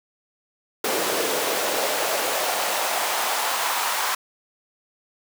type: noise with high-pass filter sweep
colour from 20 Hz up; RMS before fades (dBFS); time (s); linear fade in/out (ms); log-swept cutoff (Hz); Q
pink; -24; 0.84-4.15; 5; 400 to 1000; 2
effects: none